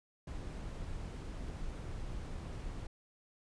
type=noise; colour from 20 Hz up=brown; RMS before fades=-42 dBFS; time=0.27-2.87 s; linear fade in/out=5 ms; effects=resampled to 22050 Hz